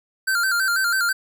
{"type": "tone with vibrato", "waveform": "square", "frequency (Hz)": 1471, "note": "F#6", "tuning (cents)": -11, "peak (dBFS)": -19, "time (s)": [0.27, 1.13], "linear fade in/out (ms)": 10, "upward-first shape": "square", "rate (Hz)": 6.1, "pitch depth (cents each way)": 86, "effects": []}